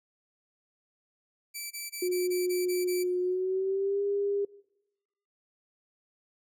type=tone bursts; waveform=10% pulse; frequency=2321 Hz; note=D7; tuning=21 cents flat; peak=-27 dBFS; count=8; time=1.54-3.04 s; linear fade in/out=20 ms; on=170 ms; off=20 ms
type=tone with pitch glide; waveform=sine; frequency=360.8 to 402.7 Hz; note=F#4 to G4; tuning=-44 to +47 cents; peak=-26 dBFS; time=2.02-4.45 s; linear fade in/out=5 ms; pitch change=+191 cents; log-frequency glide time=3.2-4.02 s
effects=noise-tail reverb RT60 0.9 s tail -21 dB re dry